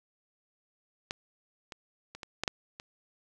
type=clicks; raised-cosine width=0.2 ms; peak=-16 / -24 / -26 / -23 / -13 / -10 / -25 dBFS; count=7; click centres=1.109 / 1.722 / 2.15 / 2.232 / 2.436 / 2.478 / 2.799 s; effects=none